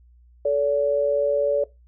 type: tone pair together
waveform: sine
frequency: 435.9 / 572 Hz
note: A4 / D5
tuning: -16 / -46 cents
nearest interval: perfect fourth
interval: 470 cents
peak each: -24 / -19 dBFS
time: 0.45-1.64 s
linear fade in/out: 5 ms
effects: noise-tail reverb RT60 0.2 s tail -19 dB re dry + added 60 Hz sine -50 dBFS peak until 1.87 s